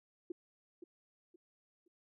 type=tone with echo; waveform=sine; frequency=349 Hz; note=F4; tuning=1 cent flat; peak=-37 dBFS; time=0.3-0.32 s; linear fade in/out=5 ms; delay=520 ms; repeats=3; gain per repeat=-10 dB; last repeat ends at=1.88 s; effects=none